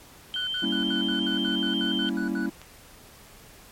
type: tone with vibrato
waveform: sine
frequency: 3117 Hz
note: G7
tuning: 11 cents flat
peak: -27 dBFS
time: 0.34-2.09 s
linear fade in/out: 0 ms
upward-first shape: triangle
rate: 5.8 Hz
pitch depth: 19 cents each way
type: tone bursts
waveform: triangle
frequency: 1480 Hz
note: F#6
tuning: in tune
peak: -31 dBFS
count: 12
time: 0.36-2.461 s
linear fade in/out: 2 ms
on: 110 ms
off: 71 ms
type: chord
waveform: triangle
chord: G diminished seventh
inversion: none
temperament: equal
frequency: 196 / 233.1 / 277.2 / 329.6 Hz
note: G3 / Bb3 / Db4 / Fb4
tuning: 0 / 0 / 0 / 0 cents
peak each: -29 dBFS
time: 0.62-2.5 s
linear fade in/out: 10 ms
type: click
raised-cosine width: 0.2 ms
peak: -26 dBFS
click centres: 2.616 s
effects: pink hiss -50 dBFS RMS until 3.71 s + MP3 64 kbps